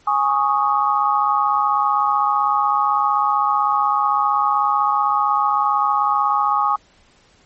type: chord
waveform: sine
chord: Ab suspended fourth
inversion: none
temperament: equal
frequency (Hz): 830.6 / 1108.7 / 1244.5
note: Ab5 / Db6 / Eb6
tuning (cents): 0 / 0 / 0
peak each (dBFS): -19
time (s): 0.07-6.76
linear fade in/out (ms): 5
effects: pink hiss -54 dBFS RMS until 7.45 s + MP3 32 kbps